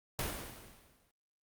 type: noise with exponential decay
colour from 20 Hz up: pink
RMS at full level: -34 dBFS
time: 0.19-1.11 s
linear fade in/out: 1 ms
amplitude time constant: 200 ms
effects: Opus 48 kbps